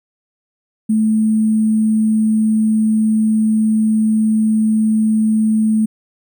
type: tone with sample-and-hold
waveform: sine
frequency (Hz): 218.3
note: A3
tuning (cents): -13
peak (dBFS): -11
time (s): 0.89-5.86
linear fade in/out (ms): 10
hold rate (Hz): 8820
effects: none